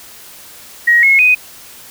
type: tone with pitch steps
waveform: sine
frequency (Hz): 1892 / 2173 / 2497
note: A#6 / C#7 / D#7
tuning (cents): +25 / -35 / +6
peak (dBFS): -6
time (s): 0.87-1.35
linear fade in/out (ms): 10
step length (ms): 160
effects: white hiss -37 dBFS RMS until 1.9 s